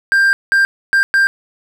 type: tone bursts at uneven times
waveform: triangle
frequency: 1588 Hz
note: G6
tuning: 22 cents sharp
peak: -7 dBFS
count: 4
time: 0.12-0.33 / 0.52-0.65 / 0.93-1.03 / 1.14-1.27 s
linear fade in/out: 0 ms
effects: none